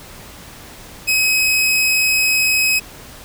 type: tone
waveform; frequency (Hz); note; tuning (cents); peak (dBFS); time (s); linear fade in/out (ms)
sawtooth; 2543; D#7; +37; -10; 1.07-2.8; 20
effects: pink hiss -38 dBFS RMS until 3.24 s